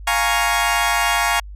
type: chord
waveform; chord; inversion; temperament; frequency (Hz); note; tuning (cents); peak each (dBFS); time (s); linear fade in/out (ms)
20% pulse; Bb minor seventh; second; equal; 698.5 / 830.6 / 932.3 / 1108.7; F5 / Ab5 / Bb5 / Db6; 0 / 0 / 0 / 0; -17; 0.07-1.4; 5
effects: added 50 Hz sine -32 dBFS peak until 1.55 s + resampled to 32000 Hz